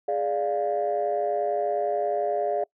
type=chord; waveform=sine; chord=D diminished; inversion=second; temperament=equal; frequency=415.3 / 587.3 / 698.5 Hz; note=Ab4 / D5 / F5; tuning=0 / 0 / 0 cents; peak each=-28 / -26 / -26 dBFS; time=0.08-2.64 s; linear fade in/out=5 ms; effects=noise-tail reverb RT60 0.1 s tail -25 dB re dry + tanh soft clip ceiling -16 dBFS